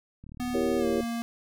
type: click train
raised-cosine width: 5 ms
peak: -33 dBFS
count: 31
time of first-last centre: 0.24-1.034 s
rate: 37.8 Hz
type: tone with pitch glide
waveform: square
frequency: 246.9 to 233 Hz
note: B3 to A#3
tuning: 0 to -1 cents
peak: -30 dBFS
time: 0.4-1.22 s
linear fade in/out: 0 ms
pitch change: -101 cents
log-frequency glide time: 0.78-0.86 s
type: chord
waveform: sine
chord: E diminished seventh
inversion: none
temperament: equal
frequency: 329.6 / 392 / 466.2 / 554.4 Hz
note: E4 / G4 / Bb4 / Db5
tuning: 0 / 0 / 0 / 0 cents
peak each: -30 / -29 / -31 / -32 dBFS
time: 0.54-1.01 s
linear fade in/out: 5 ms
effects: none